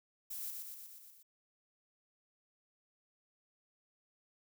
violet noise with echo, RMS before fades -43 dBFS, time 0.3-0.51 s, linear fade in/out 10 ms, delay 120 ms, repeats 6, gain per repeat -3 dB, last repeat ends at 1.23 s, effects none

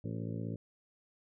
harmonic tone with a mistuned harmonic, 56 Hz, A1, 31 cents sharp, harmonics 2 / 3 / 4 / 5 / 6 / 7 / 8 / 9 / 10, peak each -39 / -41 / -44 / -45 / -51 / -53 / -50 / -53 / -55 dBFS, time 0.04-0.56 s, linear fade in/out 5 ms, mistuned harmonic 6, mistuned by +68 cents, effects none

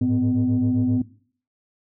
sine tone cluster, 104.5 / 112.1 / 252.5 Hz, G#2 / A2 / B3, +11 / +33 / +39 cents, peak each -24 / -25 / -18 dBFS, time 0.01-1.02 s, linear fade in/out 5 ms, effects noise-tail reverb RT60 0.5 s tail -18 dB re dry + tanh soft clip ceiling -13 dBFS

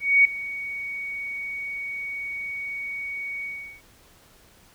sine tone with ADSR envelope, 2239 Hz, C#7, 17 cents sharp, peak -11 dBFS, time 0-3.82 s, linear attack 250 ms, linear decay 4 ms, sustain -18 dB, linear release 380 ms, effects pink hiss -55 dBFS RMS until 4.74 s

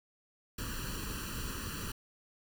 pink noise with comb filter, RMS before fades -39 dBFS, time 0.58-1.92 s, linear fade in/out 5 ms, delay 0.69 ms, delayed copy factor +0.95, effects none

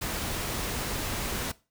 pink noise, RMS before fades -32 dBFS, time 0.01-1.52 s, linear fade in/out 10 ms, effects noise-tail reverb RT60 0.3 s tail -19 dB re dry

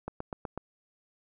click train, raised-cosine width 1 ms, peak -21 dBFS, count 5, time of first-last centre 0.08-0.576 s, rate 8.06 Hz, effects none

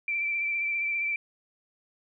sine tone with vibrato, 2340 Hz, D7, 7 cents flat, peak -26 dBFS, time 0.08-1.16 s, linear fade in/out 2 ms, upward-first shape triangle, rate 15 Hz, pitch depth 31 cents each way, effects none

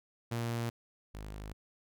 sawtooth tone pair in turn, 117.1 / 51.88 Hz, A#2 / G#1, +8 / -1 cents, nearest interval octave + major second, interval 1409 cents, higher first, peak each -29 / -38 dBFS, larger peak first, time 0.31-0.7 / 1.14-1.53 s, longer neither, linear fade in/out 10 ms, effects none

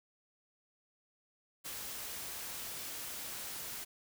white noise, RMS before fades -43 dBFS, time 1.64-3.85 s, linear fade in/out 20 ms, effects none

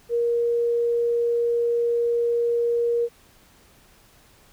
sine tone, 471.6 Hz, A#4, 20 cents sharp, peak -19 dBFS, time 0.09-3.09 s, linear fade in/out 50 ms, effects pink hiss -55 dBFS RMS until 4.52 s

